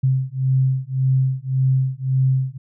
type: beating tone pair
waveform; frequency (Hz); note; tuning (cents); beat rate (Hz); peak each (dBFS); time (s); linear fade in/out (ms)
sine; 130.81 / 132.61; C3 / C3; 0 / +24; 1.8; -19; 0.03-2.58; 10
effects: none